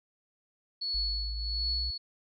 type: tone with tremolo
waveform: sine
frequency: 4399 Hz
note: C#8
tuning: 14 cents flat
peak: -28 dBFS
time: 0.81-1.98 s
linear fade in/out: 10 ms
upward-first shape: triangle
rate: 1.4 Hz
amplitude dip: 75%
type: linear sweep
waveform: sine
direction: up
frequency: 49.81 to 62.1 Hz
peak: -33 dBFS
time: 0.94-1.91 s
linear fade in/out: 10 ms
effects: none